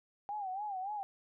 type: tone with vibrato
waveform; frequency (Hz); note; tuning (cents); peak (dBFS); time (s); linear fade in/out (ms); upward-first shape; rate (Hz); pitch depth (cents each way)
sine; 792; G5; +18; -36; 0.29-1.03; 0; sine; 3.5; 120
effects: none